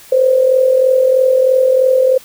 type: tone with amplitude modulation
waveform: sine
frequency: 518 Hz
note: C5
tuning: 17 cents flat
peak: -5 dBFS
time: 0.12-2.18 s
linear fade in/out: 5 ms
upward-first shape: sine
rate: 43.1 Hz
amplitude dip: 60%
effects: white hiss -40 dBFS RMS until 2.24 s